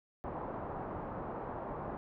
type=low-pass noise; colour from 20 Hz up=white; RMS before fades=-41 dBFS; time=0.24-1.97 s; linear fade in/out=0 ms; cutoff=1000 Hz; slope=24 dB/octave; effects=none